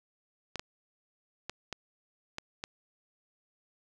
clicks, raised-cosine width 0.2 ms, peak -19 dBFS, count 6, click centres 0.557 / 0.595 / 1.496 / 1.727 / 2.384 / 2.639 s, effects none

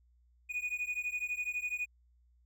triangle beating tone pair, 2463 / 2475 Hz, D#7 / D#7, -18 / -10 cents, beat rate 12 Hz, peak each -35 / -36 dBFS, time 0.49-1.86 s, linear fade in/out 20 ms, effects added 60 Hz sine -64 dBFS peak until 2.45 s

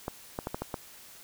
clicks, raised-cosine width 1 ms, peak -18 dBFS, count 6, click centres 0.081 / 0.389 / 0.471 / 0.545 / 0.62 / 0.742 s, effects white hiss -51 dBFS RMS until 1.23 s

